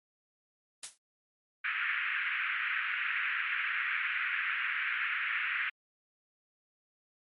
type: noise with exponential decay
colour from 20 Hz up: blue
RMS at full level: -31 dBFS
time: 0.83-0.98 s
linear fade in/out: 5 ms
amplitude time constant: 32 ms
type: band-pass noise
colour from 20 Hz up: pink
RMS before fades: -33 dBFS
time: 1.64-5.7 s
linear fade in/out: 10 ms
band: 1400 to 2600 Hz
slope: 48 dB/octave
effects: MP3 48 kbps